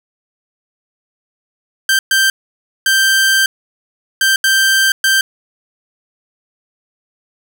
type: tone bursts at uneven times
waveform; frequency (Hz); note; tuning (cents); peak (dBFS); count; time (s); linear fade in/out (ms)
sawtooth; 1568; G6; 0; -6; 6; 1.89-1.99 / 2.11-2.3 / 2.86-3.46 / 4.21-4.36 / 4.44-4.92 / 5.04-5.21; 2
effects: none